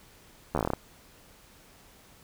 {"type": "slowing click train", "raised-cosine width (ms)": 1, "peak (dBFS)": -13, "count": 10, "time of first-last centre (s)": [0.55, 0.735], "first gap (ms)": 12, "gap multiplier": 1.13, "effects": ["pink hiss -56 dBFS RMS until 2.23 s"]}